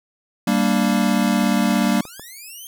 square chord, G minor, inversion none, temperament equal, 196 / 233.1 / 293.7 Hz, G3 / Bb3 / D4, 0 / 0 / 0 cents, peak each -20 / -20 / -24 dBFS, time 0.47-2.01 s, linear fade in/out 5 ms
clicks, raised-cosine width 1 ms, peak -22 dBFS, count 4, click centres 1.436 / 1.847 / 2.053 / 2.196 s
5% pulse linear sweep, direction up, 65.1 to 3216 Hz, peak -27 dBFS, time 1.7-2.67 s, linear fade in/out 0 ms
effects none

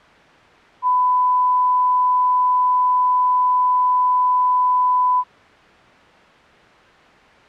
sine tone, 1000 Hz, B5, 21 cents sharp, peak -13 dBFS, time 0.82-5.24 s, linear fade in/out 50 ms, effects white hiss -46 dBFS RMS until 7.48 s + low-pass 2000 Hz 12 dB/octave

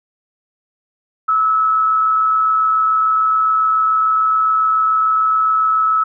sine tone with amplitude modulation, 1297 Hz, E6, 28 cents flat, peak -10 dBFS, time 1.28-6.04 s, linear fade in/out 10 ms, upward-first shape sine, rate 127 Hz, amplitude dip 35%, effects none

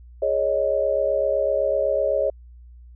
sine chord, Ab suspended fourth, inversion none, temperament equal, 415.3 / 554.4 / 622.3 Hz, Ab4 / Db5 / Eb5, 0 / 0 / 0 cents, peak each -27 / -21 / -23 dBFS, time 0.22-2.3 s, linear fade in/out 5 ms, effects added 60 Hz sine -42 dBFS peak until 2.95 s

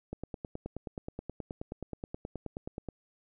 click train, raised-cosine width 2 ms, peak -24 dBFS, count 27, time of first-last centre 0.13-2.887 s, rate 9.43 Hz, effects none

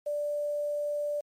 sine tone with quantisation, 587.3 Hz, D5, in tune, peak -28 dBFS, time 0.06-1.21 s, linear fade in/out 10 ms, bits 9, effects MP3 64 kbps

